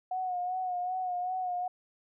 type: tone with vibrato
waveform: sine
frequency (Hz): 730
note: F#5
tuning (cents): -24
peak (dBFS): -30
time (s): 0.11-1.68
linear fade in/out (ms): 5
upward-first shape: sine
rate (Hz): 2.6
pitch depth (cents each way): 41
effects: none